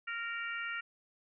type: harmonic tone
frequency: 464.1 Hz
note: A#4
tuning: 8 cents flat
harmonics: 3 / 4 / 5 / 6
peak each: -39 / -41 / -43 / -45 dBFS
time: 0.07-0.81 s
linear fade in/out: 10 ms
effects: none